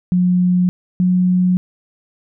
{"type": "tone pair in turn", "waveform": "sine", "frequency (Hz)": [180, 181.67], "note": ["F#3", "F#3"], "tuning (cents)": [-47, -31], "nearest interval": "unison", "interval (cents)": 16, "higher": "second", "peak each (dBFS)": -11, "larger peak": "neither", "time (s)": [[0.12, 0.69], [1, 1.57]], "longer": "neither", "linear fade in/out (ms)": 0, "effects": []}